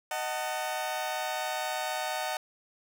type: chord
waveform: sawtooth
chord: D# diminished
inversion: none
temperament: just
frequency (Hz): 622.3 / 746.7 / 896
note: D#5 / F#5 / A5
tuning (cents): 0 / +16 / +31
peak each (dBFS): -32 / -30 / -33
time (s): 0.11-2.37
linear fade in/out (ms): 2
effects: none